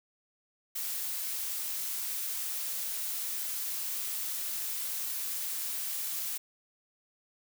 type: noise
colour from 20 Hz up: blue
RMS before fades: -35 dBFS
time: 0.75-6.38 s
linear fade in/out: 10 ms
effects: none